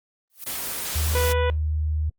blue noise with exponential growth, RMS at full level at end -32 dBFS, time 0.3-0.44 s, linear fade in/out 0 ms, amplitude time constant 30 ms
white noise, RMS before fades -29 dBFS, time 0.46-1.33 s, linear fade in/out 10 ms
sine tone with pitch glide, 77.78 to 76.93 Hz, D#2 to D#2, 0 to -19 cents, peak -21 dBFS, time 0.95-2.1 s, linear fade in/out 10 ms, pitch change -19 cents, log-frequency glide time 1.36-1.57 s
harmonic tone, 493 Hz, B4, 3 cents flat, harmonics 1 / 2 / 3 / 4 / 5 / 6 / 7, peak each -23 / -29 / -33 / -35 / -37 / -39 / -40 dBFS, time 1.15-1.5 s, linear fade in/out 0 ms
effects Opus 24 kbps

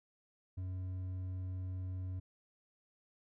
triangle tone with hard clipping, 92.5 Hz, F#2, in tune, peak -39 dBFS, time 0.57-2.2 s, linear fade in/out 10 ms, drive 7 dB, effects none

